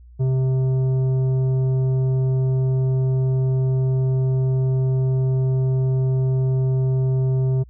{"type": "tone with tanh clipping", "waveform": "sine", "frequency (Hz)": 130.81, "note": "C3", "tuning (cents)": 0, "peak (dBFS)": -18, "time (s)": [0.19, 7.64], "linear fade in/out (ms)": 20, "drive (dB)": 9, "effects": ["added 60 Hz sine -42 dBFS peak until 7.69 s"]}